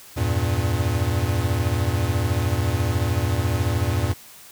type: chord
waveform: square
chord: E diminished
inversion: none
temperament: equal with one note detuned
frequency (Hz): 84.09 / 98 / 116.54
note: E2 / G2 / Bb2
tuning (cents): +35 / 0 / 0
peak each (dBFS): -25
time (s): 0.16-4.14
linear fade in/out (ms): 20
effects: white hiss -45 dBFS RMS until 4.51 s